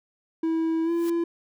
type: tone with pitch glide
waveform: triangle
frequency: 325.2 to 338.4 Hz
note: E4 to E4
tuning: -23 to +45 cents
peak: -20 dBFS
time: 0.43-1.24 s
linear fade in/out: 5 ms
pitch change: +68 cents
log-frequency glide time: 0.84-0.91 s
type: noise with exponential growth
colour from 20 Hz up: white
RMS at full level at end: -39 dBFS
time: 0.83-1.1 s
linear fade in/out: 5 ms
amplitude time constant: 58 ms
effects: none